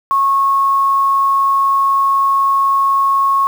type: tone with quantisation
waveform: sine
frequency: 1096 Hz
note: C#6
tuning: 20 cents flat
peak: -10 dBFS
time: 0.11-3.47 s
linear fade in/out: 0 ms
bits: 6
effects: none